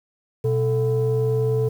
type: tone pair together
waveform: sine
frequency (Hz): 123.47 / 440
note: B2 / A4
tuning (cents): 0 / 0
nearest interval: octave + minor seventh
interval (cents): 2200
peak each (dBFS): -19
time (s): 0.44-1.69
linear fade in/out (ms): 10
effects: tanh soft clip ceiling -14 dBFS + 8-bit